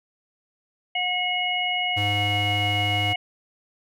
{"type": "harmonic tone", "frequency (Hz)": 725, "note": "F#5", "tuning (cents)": -35, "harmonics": [1, 3, 4], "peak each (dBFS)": [-28, -26, -26], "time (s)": [0.95, 3.16], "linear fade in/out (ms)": 5}
{"type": "tone", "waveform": "square", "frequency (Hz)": 102.6, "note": "G#2", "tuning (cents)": -21, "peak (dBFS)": -26, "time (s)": [1.96, 3.14], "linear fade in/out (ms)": 20}
{"effects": []}